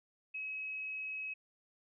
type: tone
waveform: sine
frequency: 2558 Hz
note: D#7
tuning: 47 cents sharp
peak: -38 dBFS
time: 0.34-1.34 s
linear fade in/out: 10 ms
effects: none